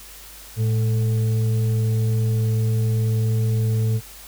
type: tone with frequency modulation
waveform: sine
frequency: 112.7 Hz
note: A2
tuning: 42 cents sharp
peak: -17 dBFS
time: 0.56-4.01 s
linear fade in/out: 50 ms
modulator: 327 Hz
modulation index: 0.34
effects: added 50 Hz sine -46 dBFS peak until 4.27 s + white hiss -42 dBFS RMS until 4.27 s